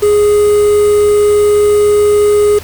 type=tone with quantisation; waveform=triangle; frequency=415.3 Hz; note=G#4; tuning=in tune; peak=-4 dBFS; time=0.02-2.59 s; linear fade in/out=10 ms; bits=4; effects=added 83 Hz sine -29 dBFS peak until 2.63 s + pink hiss -31 dBFS RMS until 2.63 s